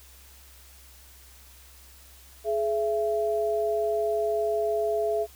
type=tone pair together; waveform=sine; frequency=422.9 / 670 Hz; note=G#4 / E5; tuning=+31 / +28 cents; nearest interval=minor sixth; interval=797 cents; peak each=-26 dBFS; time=2.44-5.27 s; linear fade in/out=50 ms; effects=added 65 Hz sine -52 dBFS peak until 5.35 s + white hiss -53 dBFS RMS until 5.35 s